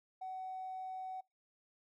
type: tone with tanh clipping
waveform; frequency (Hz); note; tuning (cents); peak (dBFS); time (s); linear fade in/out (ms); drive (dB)
triangle; 751; F#5; +26; -40; 0.21-1.21; 10; 1
effects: noise-tail reverb RT60 0.2 s tail -25 dB re dry